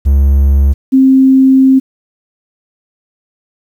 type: tone pair in turn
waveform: triangle / sine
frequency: 69.3 / 264.8 Hz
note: C#2 / C4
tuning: 0 / +21 cents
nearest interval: octave + major seventh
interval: 2321 cents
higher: second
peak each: -3 dBFS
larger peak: neither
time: 0.05-0.74 / 0.92-1.8 s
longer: second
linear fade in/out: 20 ms
effects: 7-bit